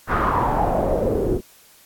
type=noise with low-pass filter sweep; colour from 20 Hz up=pink; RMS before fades=-20 dBFS; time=0.07-1.41 s; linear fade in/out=50 ms; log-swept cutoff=1400 to 360 Hz; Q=4.7; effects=white hiss -51 dBFS RMS until 1.85 s + AAC 64 kbps